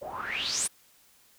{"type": "noise with low-pass filter sweep", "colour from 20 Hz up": "white", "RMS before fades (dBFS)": -32, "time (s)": [0.01, 0.68], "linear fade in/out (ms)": 20, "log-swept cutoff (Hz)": [530, 10000], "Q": 8.5, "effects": ["white hiss -61 dBFS RMS until 1.38 s"]}